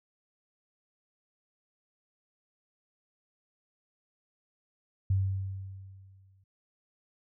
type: tone with exponential decay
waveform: sine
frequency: 96.2 Hz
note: G2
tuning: 32 cents flat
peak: -22 dBFS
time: 5.1-6.44 s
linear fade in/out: 5 ms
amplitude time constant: 290 ms
effects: none